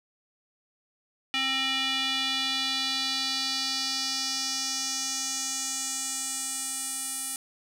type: tone with band-pass filter sweep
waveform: square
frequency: 266 Hz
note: C4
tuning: 29 cents sharp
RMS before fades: -30 dBFS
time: 1.34-7.36 s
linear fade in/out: 0 ms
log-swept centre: 2900 to 9700 Hz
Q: 2.9
effects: none